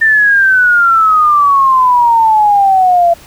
sine exponential sweep, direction down, 1800 to 675 Hz, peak -5 dBFS, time 0.01-3.14 s, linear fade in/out 10 ms, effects pink hiss -38 dBFS RMS until 3.26 s

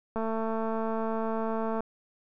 click train, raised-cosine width 1 ms, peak -19 dBFS, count 368, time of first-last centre 0.16-1.806 s, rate 223 Hz, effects none

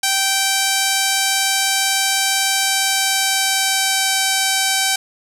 5% pulse tone with pitch glide, 778 to 772.6 Hz, G5 to G5, -13 to -25 cents, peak -3 dBFS, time 0.03-4.96 s, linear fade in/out 5 ms, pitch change -12 cents, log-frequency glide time 2.53-4.16 s, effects none

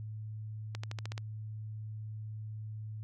accelerating click train, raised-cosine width 0.2 ms, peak -23 dBFS, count 7, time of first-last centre 0.75-1.179 s, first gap 85 ms, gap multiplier 0.93, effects added 108 Hz sine -39 dBFS peak until 3.03 s

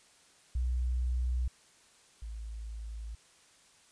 sine tone pair in turn, 61.9 / 55.29 Hz, B1 / A1, +5 / +9 cents, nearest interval major second, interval 196 cents, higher first, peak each -28 / -38 dBFS, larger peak first, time 0.55-1.48 / 2.22-3.15 s, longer neither, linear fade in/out 5 ms, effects white hiss -62 dBFS RMS until 3.91 s + resampled to 22050 Hz

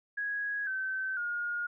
sine tone with pitch steps, 1659 / 1539 / 1427.7 Hz, G#6 / G6 / F6, -2 / -32 / +38 cents, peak -31 dBFS, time 0.17-1.67 s, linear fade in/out 10 ms, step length 500 ms, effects none

